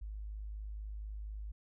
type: tone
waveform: sine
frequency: 52.1 Hz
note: G#1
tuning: 6 cents sharp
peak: -40 dBFS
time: 0.01-1.52 s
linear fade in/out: 10 ms
effects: none